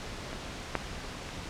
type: clicks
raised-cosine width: 0.5 ms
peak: -23 / -12 / -25 dBFS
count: 3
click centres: 0.33 / 0.753 / 1.29 s
effects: pink hiss -40 dBFS RMS until 1.49 s + low-pass 6000 Hz 12 dB/octave